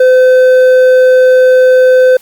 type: tone with hard clipping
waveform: sine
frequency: 511 Hz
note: C5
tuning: 41 cents flat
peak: -4 dBFS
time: 0-2.17 s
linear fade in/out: 5 ms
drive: 5 dB
effects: white hiss -42 dBFS RMS until 2.21 s + Opus 48 kbps